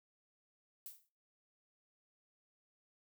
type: noise with exponential decay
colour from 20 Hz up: violet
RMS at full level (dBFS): -45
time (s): 0.86-1.09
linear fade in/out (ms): 1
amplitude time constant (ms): 48
effects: noise-tail reverb RT60 0.4 s tail -24 dB re dry